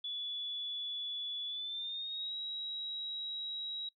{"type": "tone with pitch glide", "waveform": "sine", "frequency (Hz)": [3430, 3850], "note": ["A7", "B7"], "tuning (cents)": [-45, -45], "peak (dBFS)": -37, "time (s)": [0.04, 3.89], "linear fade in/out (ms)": 5, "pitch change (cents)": 200, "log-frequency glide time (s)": [1.47, 2.34], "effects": ["noise-tail reverb RT60 0.1 s tail -21 dB re dry"]}